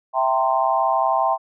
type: chord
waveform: sine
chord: C dominant seventh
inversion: first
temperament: equal with one note detuned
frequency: 659.3 / 784 / 914.2 / 1046.5 Hz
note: E5 / G5 / Bb5 / C6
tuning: 0 / 0 / -34 / 0 cents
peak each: -22 / -21 / -23 / -22 dBFS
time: 0.13-1.38 s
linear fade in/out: 50 ms
effects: none